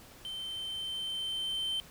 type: tone with level ramp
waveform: triangle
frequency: 3100 Hz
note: G7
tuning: 20 cents flat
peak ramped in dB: -36 to -29 dBFS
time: 0.25-1.8 s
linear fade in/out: 0 ms
effects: pink hiss -54 dBFS RMS until 1.9 s